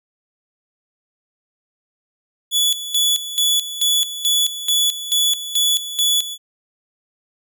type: tone with tremolo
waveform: sawtooth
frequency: 3424 Hz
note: A7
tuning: 48 cents flat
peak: -11 dBFS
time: 2.51-6.38 s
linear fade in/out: 50 ms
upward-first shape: square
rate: 2.3 Hz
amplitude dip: 75%
effects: none